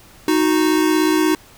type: tone pair together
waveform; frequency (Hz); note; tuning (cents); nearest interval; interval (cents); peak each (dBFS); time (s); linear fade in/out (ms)
square; 311.1 / 367.9; D#4 / F#4; 0 / -10; minor third; 290; -16 / -19; 0.28-1.35; 2
effects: pink hiss -46 dBFS RMS until 1.57 s